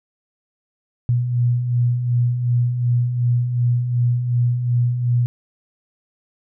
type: beating tone pair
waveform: sine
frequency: 119.2 / 121.9 Hz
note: A#2 / B2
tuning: +39 / -22 cents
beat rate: 2.7 Hz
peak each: -25 / -16 dBFS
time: 1.09-5.26 s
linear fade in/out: 0 ms
effects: none